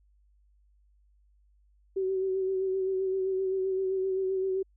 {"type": "tone with vibrato", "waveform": "sine", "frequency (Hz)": 380, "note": "F#4", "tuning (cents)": 46, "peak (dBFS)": -26, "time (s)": [1.96, 4.63], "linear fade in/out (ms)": 10, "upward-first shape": "sine", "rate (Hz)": 7.7, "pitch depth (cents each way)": 28, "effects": ["added 50 Hz sine -61 dBFS peak until 4.76 s"]}